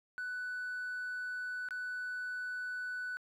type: tone with dropouts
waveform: triangle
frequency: 1490 Hz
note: F#6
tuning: 12 cents sharp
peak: -34 dBFS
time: 0.18-3.17 s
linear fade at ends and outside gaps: 0 ms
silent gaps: 1.687-1.708 s
effects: tanh soft clip ceiling -32 dBFS